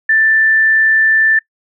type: tone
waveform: sine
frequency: 1769 Hz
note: A6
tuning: 9 cents sharp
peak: -8 dBFS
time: 0.09-1.39 s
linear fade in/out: 5 ms
effects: noise-tail reverb RT60 0.1 s tail -23 dB re dry